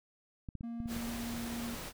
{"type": "clicks", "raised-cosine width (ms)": 5, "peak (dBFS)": -29, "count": 6, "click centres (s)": [0.488, 0.553, 0.609, 0.803, 0.858, 0.965]}
{"type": "tone with pitch glide", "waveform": "triangle", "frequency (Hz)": [233.1, 234.6], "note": ["A#3", "A#3"], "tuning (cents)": [0, 11], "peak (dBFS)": -36, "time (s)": [0.63, 1.75], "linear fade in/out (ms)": 10, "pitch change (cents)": 11, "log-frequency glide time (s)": [1.07, 1.13]}
{"type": "noise", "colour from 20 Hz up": "pink", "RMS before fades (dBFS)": -43, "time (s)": [0.87, 1.93], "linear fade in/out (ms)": 50}
{"effects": []}